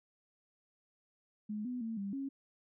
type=tone with pitch steps; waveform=sine; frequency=211.3 / 248.5 / 225.4 / 198.5 / 273.2 Hz; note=G#3 / B3 / A3 / G3 / C#4; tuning=+30 / +11 / +42 / +22 / -25 cents; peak=-36 dBFS; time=1.49-2.29 s; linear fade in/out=10 ms; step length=160 ms; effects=none